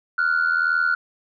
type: tone pair together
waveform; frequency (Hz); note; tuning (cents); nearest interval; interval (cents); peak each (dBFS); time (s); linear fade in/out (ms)
sine; 1398.2 / 1480; F6 / F#6; +2 / 0; minor second; 98; -19; 0.18-0.95; 5
effects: tanh soft clip ceiling -13 dBFS